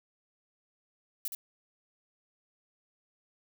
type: noise with echo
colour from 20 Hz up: violet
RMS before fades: -34 dBFS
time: 1.25-1.28 s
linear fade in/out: 2 ms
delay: 70 ms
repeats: 1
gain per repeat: -5 dB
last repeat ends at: 1.35 s
effects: none